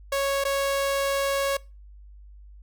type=tone with dropouts; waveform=sawtooth; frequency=553 Hz; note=C#5; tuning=4 cents flat; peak=-19 dBFS; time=0.12-1.57 s; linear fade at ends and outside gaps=5 ms; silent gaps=0.44-0.45 s; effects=noise-tail reverb RT60 0.3 s tail -23 dB re dry + added 50 Hz sine -44 dBFS peak until 2.62 s